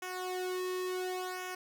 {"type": "tone with flanger", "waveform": "sawtooth", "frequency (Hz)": 367.3, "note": "F#4", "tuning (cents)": -13, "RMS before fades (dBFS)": -37, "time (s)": [0.02, 1.55], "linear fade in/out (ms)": 5, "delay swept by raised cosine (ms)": [0.23, 1.43], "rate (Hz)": 0.7, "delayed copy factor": -0.8, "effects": []}